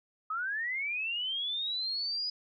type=linear sweep; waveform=sine; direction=up; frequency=1244.5 to 4978 Hz; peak=-31 dBFS; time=0.3-2.3 s; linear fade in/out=5 ms; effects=none